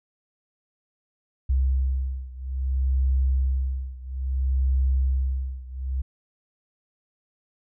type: beating tone pair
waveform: sine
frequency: 65.41 / 66.01 Hz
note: C2 / C2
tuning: 0 / +16 cents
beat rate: 0.6 Hz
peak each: -23 / -25 dBFS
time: 1.49-6.02 s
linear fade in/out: 10 ms
effects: none